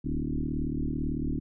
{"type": "tone with frequency modulation", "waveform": "sine", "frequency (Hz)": 149.8, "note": "D3", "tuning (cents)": 35, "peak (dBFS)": -27, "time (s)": [0.04, 1.4], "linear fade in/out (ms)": 10, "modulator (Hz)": 38, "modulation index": 4.4, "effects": []}